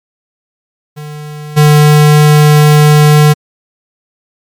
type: tone with level steps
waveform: square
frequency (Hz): 149.9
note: D3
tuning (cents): +36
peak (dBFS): -23 / -3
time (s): 0.96-3.34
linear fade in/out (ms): 20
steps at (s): 1.56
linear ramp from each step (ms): 20
effects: MP3 96 kbps